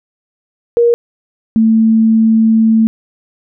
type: tone pair in turn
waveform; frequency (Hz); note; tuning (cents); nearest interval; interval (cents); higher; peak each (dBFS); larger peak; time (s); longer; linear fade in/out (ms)
sine; 472.1 / 222.8; A#4 / A3; +22 / +22; octave + minor second; 1300; first; -6; neither; 0.77-0.94 / 1.56-2.87; second; 0
effects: none